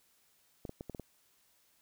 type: clicks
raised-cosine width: 2 ms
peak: -28 dBFS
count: 6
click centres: 0.652 / 0.694 / 0.809 / 0.897 / 0.948 / 0.997 s
effects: white hiss -70 dBFS RMS until 1.81 s